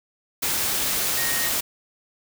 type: tone in noise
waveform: sine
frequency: 1864.7 Hz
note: A#6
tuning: in tune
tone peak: -29 dBFS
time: 1.17-1.49 s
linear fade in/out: 10 ms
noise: white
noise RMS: -24 dBFS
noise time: 0.42-1.61 s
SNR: -8 dB
effects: none